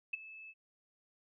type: tone with ADSR envelope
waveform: sine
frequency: 2613 Hz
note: E7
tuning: 16 cents flat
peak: -30 dBFS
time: 0.13-0.54 s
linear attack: 8 ms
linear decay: 16 ms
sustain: -18 dB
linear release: 44 ms
effects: none